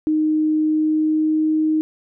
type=tone with pitch glide; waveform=sine; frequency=309.5 to 311.8 Hz; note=D#4 to D#4; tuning=-9 to +4 cents; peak=-15 dBFS; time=0.07-1.81 s; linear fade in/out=0 ms; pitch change=+13 cents; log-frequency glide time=0.63-1.49 s; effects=none